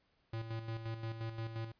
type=tone with tremolo; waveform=square; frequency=113 Hz; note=A2; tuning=47 cents sharp; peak=-38 dBFS; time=0.33-1.72 s; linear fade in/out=5 ms; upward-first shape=square; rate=5.7 Hz; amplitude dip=55%; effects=pink hiss -75 dBFS RMS until 1.79 s + resampled to 11025 Hz